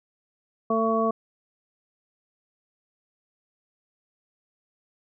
harmonic tone, 224.3 Hz, A3, 34 cents sharp, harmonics 1 / 2 / 3 / 5, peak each -26 / -26 / -26 / -26 dBFS, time 0.7-1.11 s, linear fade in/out 5 ms, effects none

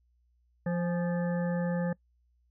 harmonic tone with a mistuned harmonic, 174.61 Hz, F3, in tune, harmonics 1 / 3 / 5 / 7 / 9 / 10, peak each -28 / -34 / -43 / -49 / -51 / -44 dBFS, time 0.66-1.93 s, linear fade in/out 5 ms, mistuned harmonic 5, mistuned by -55 cents, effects noise-tail reverb RT60 0.1 s tail -23 dB re dry + added 60 Hz sine -66 dBFS peak until 2.5 s

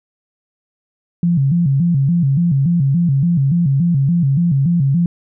sine tone with vibrato, 153.7 Hz, D#3, 21 cents flat, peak -11 dBFS, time 1.23-5.06 s, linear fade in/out 2 ms, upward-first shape square, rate 3.5 Hz, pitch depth 200 cents each way, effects none

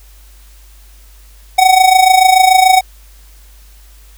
square tone with amplitude modulation, 750 Hz, F#5, 23 cents sharp, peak -3 dBFS, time 1.58-2.81 s, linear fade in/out 10 ms, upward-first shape sine, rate 26.9 Hz, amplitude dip 70%, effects added 50 Hz sine -38 dBFS peak until 4.17 s + white hiss -47 dBFS RMS until 4.17 s

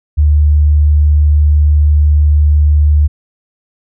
sine tone, 74.5 Hz, D2, 25 cents sharp, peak -5 dBFS, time 0.17-3.08 s, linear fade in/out 20 ms, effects none

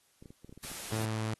clicks, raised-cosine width 3 ms, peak -37 dBFS, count 9, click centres 0.225 / 0.258 / 0.305 / 0.446 / 0.494 / 0.526 / 0.576 / 0.649 / 0.716 s
white noise, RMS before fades -42 dBFS, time 0.63-1.06 s, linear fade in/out 10 ms
sawtooth tone, 110 Hz, A2, in tune, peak -28 dBFS, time 0.92-1.34 s, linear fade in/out 0 ms
effects white hiss -69 dBFS RMS until 1.39 s + AAC 32 kbps

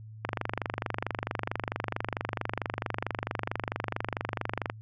click train, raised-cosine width 0.5 ms, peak -14 dBFS, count 110, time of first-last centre 0.25-4.699 s, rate 24.5 Hz, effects added 109 Hz sine -43 dBFS peak until 4.81 s

